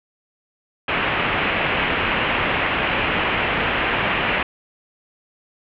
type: low-pass noise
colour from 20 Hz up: white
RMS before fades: -21 dBFS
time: 0.88-4.43 s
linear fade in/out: 5 ms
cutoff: 2900 Hz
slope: 48 dB/octave
effects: none